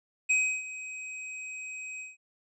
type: tone with ADSR envelope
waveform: square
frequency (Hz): 2525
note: D#7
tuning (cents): +25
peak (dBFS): -22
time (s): 0.29-2.17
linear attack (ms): 15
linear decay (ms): 320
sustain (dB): -16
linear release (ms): 170
effects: resampled to 24000 Hz